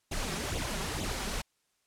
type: noise with flanger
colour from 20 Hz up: pink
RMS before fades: -34 dBFS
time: 0.11-1.42 s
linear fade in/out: 10 ms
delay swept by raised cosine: 0.28 to 5.28 ms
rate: 2.2 Hz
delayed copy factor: +0.75
effects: white hiss -75 dBFS RMS until 1.86 s + low-pass 10000 Hz 12 dB/octave